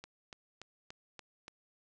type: click train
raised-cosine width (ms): 0.2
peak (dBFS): -29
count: 6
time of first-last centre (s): 0.04-1.481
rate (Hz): 3.47
effects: resampled to 22050 Hz